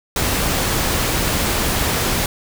pink noise, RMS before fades -19 dBFS, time 0.16-2.26 s, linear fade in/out 2 ms, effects none

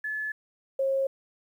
sine tone pair in turn, 1722 / 539.7 Hz, A6 / C#5, -38 / -46 cents, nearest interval octave + minor sixth, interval 2008 cents, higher first, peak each -29 / -23 dBFS, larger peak second, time 0.04-0.32 / 0.79-1.07 s, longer neither, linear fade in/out 5 ms, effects 10-bit

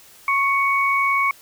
sine tone pair together, 1101 / 2231 Hz, C#6 / C#7, -12 / +11 cents, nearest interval octave, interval 1223 cents, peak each -19 dBFS, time 0.28-1.31 s, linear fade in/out 2 ms, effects white hiss -48 dBFS RMS until 1.41 s

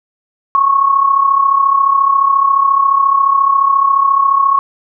sine tone with amplitude modulation, 1100 Hz, C#6, 14 cents flat, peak -5 dBFS, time 0.55-4.59 s, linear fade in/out 0 ms, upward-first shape sine, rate 34.3 Hz, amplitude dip 65%, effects none

